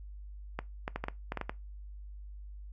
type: clicks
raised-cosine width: 0.5 ms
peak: -19 dBFS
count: 9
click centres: 0.59 / 0.879 / 0.96 / 1.04 / 1.084 / 1.321 / 1.373 / 1.413 / 1.495 s
effects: noise-tail reverb RT60 0.2 s tail -20 dB re dry + added 50 Hz sine -43 dBFS peak until 2.72 s